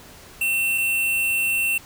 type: tone pair in turn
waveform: square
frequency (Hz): 2700 / 2700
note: E7 / E7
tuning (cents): +41 / +41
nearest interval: unison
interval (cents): 0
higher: neither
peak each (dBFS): -20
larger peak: neither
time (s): 0.41-0.78 / 0.78-1.78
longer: second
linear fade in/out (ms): 5
effects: pink hiss -45 dBFS RMS until 1.85 s